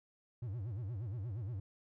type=tone with vibrato; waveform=triangle; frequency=108.2 Hz; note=A2; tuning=29 cents flat; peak=-36 dBFS; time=0.42-1.6 s; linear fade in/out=5 ms; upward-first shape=sine; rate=8.5 Hz; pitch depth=260 cents each way; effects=none

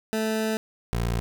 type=tone pair in turn; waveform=20% pulse; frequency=219.3 / 58.09 Hz; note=A3 / A#1; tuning=-6 / -5 cents; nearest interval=octave + major seventh; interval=2299 cents; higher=first; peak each=-19 / -19 dBFS; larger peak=neither; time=0.13-0.57 / 0.93-1.2 s; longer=first; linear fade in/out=0 ms; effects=none

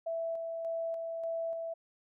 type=tone with tremolo; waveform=sine; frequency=661 Hz; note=E5; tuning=5 cents sharp; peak=-32 dBFS; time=0.06-1.74 s; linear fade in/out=10 ms; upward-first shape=square; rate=1.7 Hz; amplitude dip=30%; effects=none

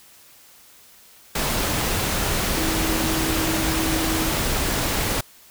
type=tone in noise; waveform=sine; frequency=320.6 Hz; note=E4; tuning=48 cents flat; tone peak=-25 dBFS; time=2.57-4.31 s; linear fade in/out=5 ms; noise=pink; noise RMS=-23 dBFS; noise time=1.35-5.21 s; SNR=-5 dB; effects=white hiss -50 dBFS RMS until 5.5 s

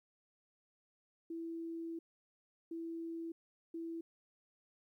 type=tone bursts at uneven times; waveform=sine; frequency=331.1 Hz; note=E4; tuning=8 cents sharp; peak=-40 dBFS; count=3; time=1.3-1.99 / 2.71-3.32 / 3.74-4.01 s; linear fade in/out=5 ms; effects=13-bit

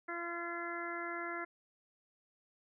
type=harmonic tone; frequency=342.4 Hz; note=F4; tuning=34 cents flat; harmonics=1 / 2 / 3 / 4 / 5 / 6; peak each=-44 / -46 / -48 / -43 / -45 / -46 dBFS; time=0.08-1.45 s; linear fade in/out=10 ms; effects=none

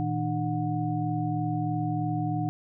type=tone cluster; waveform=sine; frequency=115.9 / 159 / 301.9 / 730 Hz; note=A#2 / D#3 / D4 / F#5; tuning=-10 / +38 / +48 / -24 cents; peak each=-31 / -30 / -31 / -33 dBFS; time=0-2.49 s; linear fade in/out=0 ms; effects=none

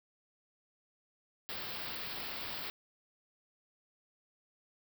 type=band-stop noise; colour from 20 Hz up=white; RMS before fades=-41 dBFS; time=1.49-2.7 s; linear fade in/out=0 ms; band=5200 to 16000 Hz; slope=96 dB/octave; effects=none

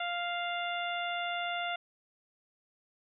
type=harmonic tone; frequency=698.5 Hz; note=F5; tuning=in tune; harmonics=1 / 2 / 3 / 4 / 5; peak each=-35 / -38 / -40 / -41 / -42 dBFS; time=0-1.76 s; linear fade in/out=5 ms; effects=none

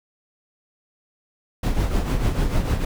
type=noise with tremolo; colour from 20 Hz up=brown; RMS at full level=-18 dBFS; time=1.63-2.85 s; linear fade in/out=5 ms; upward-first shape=triangle; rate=6.7 Hz; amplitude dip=65%; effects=none

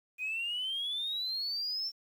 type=exponential sweep; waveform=sine; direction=up; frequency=2470 to 5450 Hz; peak=-31 dBFS; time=0.18-1.92 s; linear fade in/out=50 ms; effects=tanh soft clip ceiling -29 dBFS + 10-bit

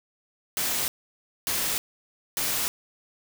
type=noise bursts; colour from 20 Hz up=white; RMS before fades=-27 dBFS; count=3; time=0.57-2.68 s; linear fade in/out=0 ms; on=310 ms; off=590 ms; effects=none

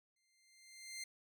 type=tone with exponential growth; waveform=15% pulse; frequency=2093 Hz; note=C7; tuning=in tune; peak=-36 dBFS; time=0.16-1.04 s; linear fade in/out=5 ms; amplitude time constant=190 ms; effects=none

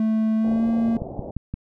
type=tone with pitch glide; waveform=triangle; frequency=219.6 to 228.9 Hz; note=A3 to A#3; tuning=-3 to -31 cents; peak=-16 dBFS; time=0-0.97 s; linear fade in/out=2 ms; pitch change=+72 cents; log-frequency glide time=0.37-0.67 s
type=low-pass noise; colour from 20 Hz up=white; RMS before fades=-35 dBFS; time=0.44-1.31 s; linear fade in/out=5 ms; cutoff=750 Hz; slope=48 dB/octave
type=click train; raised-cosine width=5 ms; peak=-16 dBFS; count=4; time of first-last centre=1.02-1.54 s; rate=5.77 Hz
effects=none

